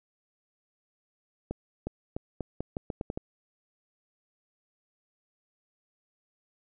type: accelerating click train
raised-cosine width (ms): 2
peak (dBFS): -19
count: 10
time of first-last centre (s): 1.51-3.175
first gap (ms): 360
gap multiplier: 0.82
effects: none